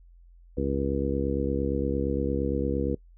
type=harmonic tone; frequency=68.7 Hz; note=C#2; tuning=15 cents flat; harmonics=1 / 2 / 3 / 4 / 5 / 6 / 7; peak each=-31 / -34 / -33 / -31 / -33 / -35 / -31 dBFS; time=0.57-2.95 s; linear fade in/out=5 ms; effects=noise-tail reverb RT60 0.1 s tail -23 dB re dry + added 43 Hz sine -50 dBFS peak until 3.17 s